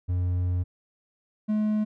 triangle tone pair in turn, 89.6 / 213.1 Hz, F2 / G#3, +45 / +45 cents, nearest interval octave + minor third, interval 1500 cents, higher second, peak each -21 / -20 dBFS, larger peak second, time 0.08-0.64 / 1.48-1.85 s, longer first, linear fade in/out 20 ms, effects none

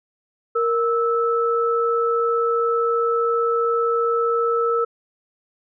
sine tone pair together, 466.2 / 1311 Hz, A#4 / E6, 0 / -10 cents, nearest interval octave + tritone, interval 1790 cents, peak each -19 / -21 dBFS, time 0.55-4.85 s, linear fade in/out 10 ms, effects none

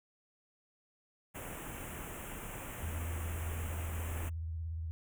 pink band-stop noise, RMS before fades -44 dBFS, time 1.34-4.3 s, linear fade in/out 20 ms, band 3000 to 6900 Hz, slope 48 dB/octave
sine tone with vibrato, 81.6 Hz, E2, 17 cents flat, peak -36 dBFS, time 2.83-4.91 s, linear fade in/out 0 ms, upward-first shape square, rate 17 Hz, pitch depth 61 cents each way
effects none

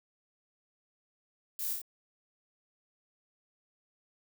violet noise with echo, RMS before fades -37 dBFS, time 1.59-1.73 s, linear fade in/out 2 ms, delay 29 ms, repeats 3, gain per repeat -2 dB, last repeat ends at 1.817 s, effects none

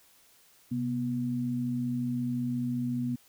sine tone pair together, 129 / 243.5 Hz, C3 / B3, -24 / -24 cents, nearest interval major seventh, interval 1100 cents, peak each -34 / -29 dBFS, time 0.71-3.16 s, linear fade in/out 10 ms, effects white hiss -61 dBFS RMS until 3.28 s

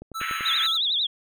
click train, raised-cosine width 2 ms, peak -26 dBFS, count 5, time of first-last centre 0.02-0.408 s, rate 10.3 Hz
square tone with tremolo, 1318.5 Hz, E6, in tune, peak -29 dBFS, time 0.14-0.78 s, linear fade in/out 20 ms, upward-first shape triangle, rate 6.3 Hz, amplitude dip 45%
pink band-pass noise, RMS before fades -31 dBFS, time 0.2-0.67 s, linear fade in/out 10 ms, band 1300 to 3000 Hz, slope 48 dB/octave
sine tone with vibrato, 3600 Hz, A7, 39 cents sharp, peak -21 dBFS, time 0.45-1.07 s, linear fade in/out 10 ms, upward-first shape triangle, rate 11 Hz, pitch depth 190 cents each way
effects none

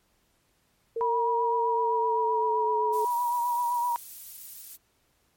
sine tone with pitch glide, 458.8 to 430.6 Hz, A#4 to A4, -28 to -37 cents, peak -27 dBFS, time 0.96-3.05 s, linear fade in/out 5 ms, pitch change -109 cents, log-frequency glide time 1.5-2.8 s
sine tone with vibrato, 961 Hz, B5, 48 cents flat, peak -24 dBFS, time 1.01-3.96 s, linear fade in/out 0 ms, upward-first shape triangle, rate 7.8 Hz, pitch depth 42 cents each way
violet noise, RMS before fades -41 dBFS, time 2.92-4.77 s, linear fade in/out 20 ms
effects pink hiss -69 dBFS RMS until 5.36 s + MP3 64 kbps

